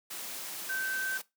sine tone in noise, 1547 Hz, G6, 23 cents flat, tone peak -31 dBFS, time 0.69-1.18 s, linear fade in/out 10 ms, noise white, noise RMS -40 dBFS, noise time 0.1-1.22 s, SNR +6 dB, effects noise-tail reverb RT60 0.2 s tail -19 dB re dry + high-pass 200 Hz 12 dB/octave

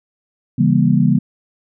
sine chord, C# diminished seventh, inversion none, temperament just, 138.59 / 166.31 / 199.57 / 239.5 Hz, C#3 / E3 / G3 / Bb3, 0 / +16 / +31 / +47 cents, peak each -16 dBFS, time 0.58-1.19 s, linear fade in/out 10 ms, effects none

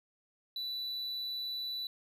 triangle tone, 3967 Hz, B7, 7 cents sharp, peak -34 dBFS, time 0.56-1.87 s, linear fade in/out 2 ms, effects none

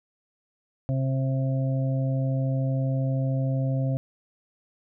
harmonic tone, 132.9 Hz, C3, 27 cents sharp, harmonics 1 / 2 / 4 / 5, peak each -23 / -32 / -35 / -38 dBFS, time 0.89-3.97 s, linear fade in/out 0 ms, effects none

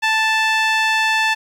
sawtooth tone with band-pass filter, 880 Hz, A5, in tune, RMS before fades -17 dBFS, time 0.02-1.35 s, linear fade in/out 20 ms, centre 2300 Hz, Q 1.2, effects 8-bit

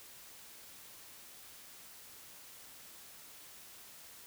silence, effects white hiss -54 dBFS RMS until 4.26 s

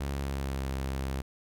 sawtooth tone with pitch glide, 69.3 to 66.94 Hz, C#2 to C2, 0 to +40 cents, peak -27 dBFS, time 0-1.22 s, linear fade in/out 10 ms, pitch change -60 cents, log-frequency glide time 0.17-0.66 s, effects none

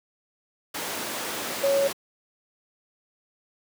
sine tone in noise, 554.4 Hz, C#5, in tune, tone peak -19 dBFS, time 1.63-1.88 s, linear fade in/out 10 ms, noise pink, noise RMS -30 dBFS, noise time 0.74-1.93 s, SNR +8 dB, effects high-pass 300 Hz 12 dB/octave

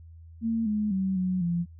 sine tone with pitch steps, 226.9 / 211.2 / 190.7 / 184.3 / 171.8 Hz, A#3 / G#3 / G3 / F#3 / F3, -47 / +29 / -47 / -7 / -28 cents, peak -24 dBFS, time 0.41-1.66 s, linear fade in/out 50 ms, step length 250 ms, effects added 82 Hz sine -45 dBFS peak until 1.79 s

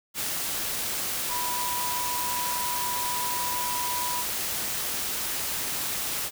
sine tone in noise, 980 Hz, B5, 14 cents flat, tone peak -30 dBFS, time 1.28-4.25 s, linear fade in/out 50 ms, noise white, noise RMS -30 dBFS, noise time 0.14-6.31 s, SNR -3 dB, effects none

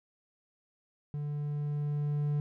triangle tone with level ramp, 146.83 Hz, D3, in tune, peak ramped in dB -31 to -25 dBFS, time 1.14-2.4 s, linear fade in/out 0 ms, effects none

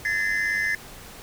triangle tone cluster, 1706 / 1804 / 2053 Hz, G#6 / A6 / C7, +46 / +43 / -33 cents, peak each -25 dBFS, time 0.05-0.75 s, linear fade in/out 2 ms, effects pink hiss -43 dBFS RMS until 1.22 s

